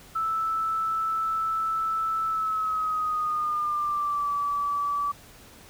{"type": "tone with pitch glide", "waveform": "sine", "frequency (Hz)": [1316, 1152.3], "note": ["E6", "D6"], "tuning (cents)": [-3, -33], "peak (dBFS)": -24, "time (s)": [0.15, 5.12], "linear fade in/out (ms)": 10, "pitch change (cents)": -230, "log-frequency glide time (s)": [2.27, 4.33], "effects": ["pink hiss -50 dBFS RMS until 5.69 s"]}